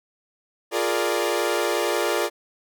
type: chord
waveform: sawtooth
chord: Bb dominant seventh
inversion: second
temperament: equal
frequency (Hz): 349.2 / 415.3 / 466.2 / 587.3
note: F4 / Ab4 / Bb4 / D5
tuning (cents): 0 / 0 / 0 / 0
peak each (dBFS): -23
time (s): 0.71-2.3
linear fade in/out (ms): 50
effects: none